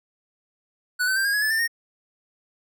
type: tone with pitch steps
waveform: square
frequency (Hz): 1480 / 1527.8 / 1577.1 / 1628 / 1680.5 / 1734.8 / 1790.8 / 1848.6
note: F#6 / G6 / G6 / G#6 / G#6 / A6 / A6 / A#6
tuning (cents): 0 / -45 / +10 / -35 / +20 / -25 / +30 / -15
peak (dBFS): -21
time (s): 0.99-1.678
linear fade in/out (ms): 20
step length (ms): 86
effects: none